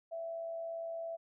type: tone with amplitude modulation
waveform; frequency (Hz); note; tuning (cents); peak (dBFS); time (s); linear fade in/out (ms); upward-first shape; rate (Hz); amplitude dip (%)
sine; 664; E5; +12; -36; 0.11-1.17; 20; sine; 97.4; 35
effects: none